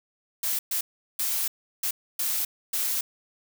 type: noise bursts at uneven times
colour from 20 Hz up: blue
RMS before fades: -27 dBFS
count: 6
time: 0.43-0.59 / 0.71-0.81 / 1.19-1.48 / 1.83-1.91 / 2.19-2.45 / 2.73-3.01 s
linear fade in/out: 5 ms
effects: none